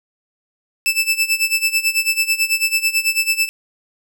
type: tone with tremolo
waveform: sawtooth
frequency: 2637 Hz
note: E7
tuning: in tune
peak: -9 dBFS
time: 0.86-3.49 s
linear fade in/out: 0 ms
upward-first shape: sine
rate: 9.1 Hz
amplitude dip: 85%
effects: none

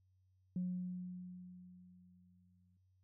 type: tone with exponential decay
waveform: sine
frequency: 180.7 Hz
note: F#3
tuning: 41 cents flat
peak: -34 dBFS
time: 0.56-2.77 s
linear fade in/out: 2 ms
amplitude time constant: 480 ms
effects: tanh soft clip ceiling -31 dBFS + added 93 Hz sine -70 dBFS peak until 3.03 s

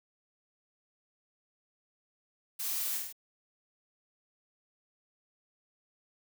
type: noise with echo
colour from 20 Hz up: blue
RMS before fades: -36 dBFS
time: 2.59-2.98 s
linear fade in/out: 10 ms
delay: 49 ms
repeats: 3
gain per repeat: -3 dB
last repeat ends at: 3.127 s
effects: none

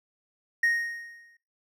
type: tone with exponential decay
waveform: triangle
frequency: 1864.7 Hz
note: A#6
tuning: in tune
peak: -17 dBFS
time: 0.63-1.37 s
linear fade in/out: 5 ms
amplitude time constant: 160 ms
effects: noise-tail reverb RT60 0.3 s tail -20 dB re dry + tanh soft clip ceiling -13 dBFS

